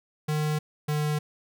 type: tone pair in turn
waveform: square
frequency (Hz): 152.1 / 150.18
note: D#3 / D3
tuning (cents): -39 / +39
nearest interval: unison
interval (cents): 22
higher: first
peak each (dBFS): -25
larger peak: neither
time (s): 0.28-0.59 / 0.88-1.19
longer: neither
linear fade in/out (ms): 10
effects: none